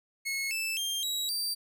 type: tone with pitch steps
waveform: sawtooth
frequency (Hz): 2181 / 2639 / 3193 / 3864 / 4675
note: C#7 / E7 / G7 / B7 / D8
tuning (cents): -29 / +1 / +31 / -39 / -9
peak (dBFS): -27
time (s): 0.25-1.55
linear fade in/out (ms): 20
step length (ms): 260
effects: none